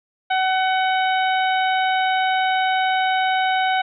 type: harmonic tone with a mistuned harmonic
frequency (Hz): 753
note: F#5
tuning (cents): +30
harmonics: 1 / 2 / 3 / 4 / 5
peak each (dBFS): -18 / -24 / -28 / -30 / -32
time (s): 0.3-3.82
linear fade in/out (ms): 10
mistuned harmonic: 3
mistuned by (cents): -18
effects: none